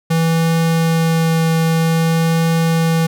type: tone with vibrato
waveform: square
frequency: 163.8 Hz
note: E3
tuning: 11 cents flat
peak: -13 dBFS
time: 0.1-3.07 s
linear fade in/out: 10 ms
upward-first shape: triangle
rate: 0.52 Hz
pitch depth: 9 cents each way
effects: none